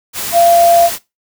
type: tone in noise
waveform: sine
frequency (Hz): 686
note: F5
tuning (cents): -31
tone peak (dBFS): -6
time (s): 0.32-0.9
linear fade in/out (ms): 50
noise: white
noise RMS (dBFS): -21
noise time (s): 0.13-0.99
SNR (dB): +12
effects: noise-tail reverb RT60 0.2 s tail -18 dB re dry